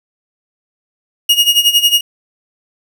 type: tone with tremolo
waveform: 40% pulse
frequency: 2868 Hz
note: F7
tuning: 45 cents sharp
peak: -5 dBFS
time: 1.29-2.01 s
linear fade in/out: 5 ms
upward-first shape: sine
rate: 11 Hz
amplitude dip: 80%
effects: 7-bit

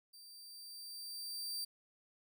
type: tone with level ramp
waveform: sawtooth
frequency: 4675 Hz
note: D8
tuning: 9 cents flat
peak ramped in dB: -52 to -35 dBFS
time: 0.13-1.65 s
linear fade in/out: 10 ms
effects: none

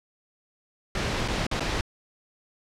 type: noise with dropouts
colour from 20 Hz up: pink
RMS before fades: -27 dBFS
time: 0.95-1.81 s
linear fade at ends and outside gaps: 2 ms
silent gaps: 1.279-1.283 / 1.467-1.513 / 1.597-1.605 s
effects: low-pass 5000 Hz 12 dB/octave

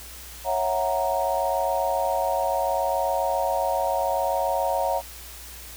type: chord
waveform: sine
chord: F# dominant seventh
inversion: second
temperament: equal with one note detuned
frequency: 552.1 / 659.3 / 740 / 932.3 Hz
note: C#5 / E5 / F#5 / A#5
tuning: -7 / 0 / 0 / 0 cents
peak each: -27 dBFS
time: 0.44-5.02 s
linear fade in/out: 50 ms
effects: added 60 Hz sine -44 dBFS peak until 5.76 s + white hiss -42 dBFS RMS until 5.76 s

